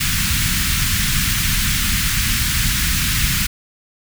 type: band-stop noise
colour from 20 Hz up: pink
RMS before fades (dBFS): -18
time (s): 0-3.47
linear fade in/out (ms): 10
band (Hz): 200 to 1500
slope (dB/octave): 24
effects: none